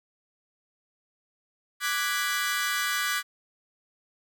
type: chord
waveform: sawtooth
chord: G# half-diminished seventh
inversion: second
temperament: equal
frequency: 1174.7 / 1480 / 1661.2 / 1975.5 Hz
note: D6 / F#6 / G#6 / B6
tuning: 0 / 0 / 0 / 0 cents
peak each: -28 dBFS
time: 1.8-3.23 s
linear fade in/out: 50 ms
effects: none